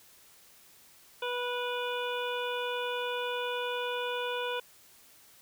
harmonic tone with a mistuned harmonic, 490 Hz, B4, 14 cents flat, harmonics 1 / 2 / 3 / 5 / 6 / 7, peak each -34 / -37 / -39 / -41 / -42 / -42 dBFS, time 1.22-4.6 s, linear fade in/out 5 ms, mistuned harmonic 7, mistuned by +25 cents, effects white hiss -58 dBFS RMS until 5.41 s

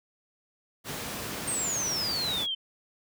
pink noise, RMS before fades -35 dBFS, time 0.84-2.47 s, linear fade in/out 50 ms
sine exponential sweep, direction down, 8680 to 3051 Hz, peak -28 dBFS, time 1.47-2.55 s, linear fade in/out 10 ms
effects high-pass 100 Hz 12 dB/octave

